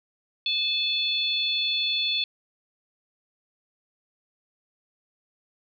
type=harmonic tone; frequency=868 Hz; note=A5; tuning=24 cents flat; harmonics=3 / 4 / 5; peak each=-30 / -25 / -29 dBFS; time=0.46-2.24 s; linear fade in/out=2 ms; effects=none